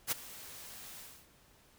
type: noise with ADSR envelope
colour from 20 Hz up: white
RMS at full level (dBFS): -30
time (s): 0.07-1.28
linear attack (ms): 47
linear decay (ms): 15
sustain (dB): -19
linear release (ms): 290
effects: pink hiss -64 dBFS RMS until 1.78 s